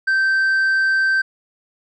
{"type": "tone with tanh clipping", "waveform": "sine", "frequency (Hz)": 1557, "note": "G6", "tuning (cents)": -12, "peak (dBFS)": -15, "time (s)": [0.07, 1.22], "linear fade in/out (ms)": 10, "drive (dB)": 3, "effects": []}